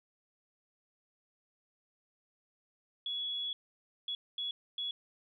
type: tone bursts at uneven times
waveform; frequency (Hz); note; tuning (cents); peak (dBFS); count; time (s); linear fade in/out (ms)
sine; 3374; G#7; +27; -34; 4; 3.06-3.53 / 4.08-4.15 / 4.38-4.51 / 4.78-4.91; 2
effects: none